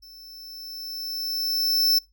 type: tone with level ramp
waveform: square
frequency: 5310 Hz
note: E8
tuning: 12 cents sharp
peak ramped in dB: -45 to -16 dBFS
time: 0.02-1.99 s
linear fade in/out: 10 ms
effects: noise-tail reverb RT60 0.2 s tail -23 dB re dry + added 50 Hz sine -60 dBFS peak until 2.12 s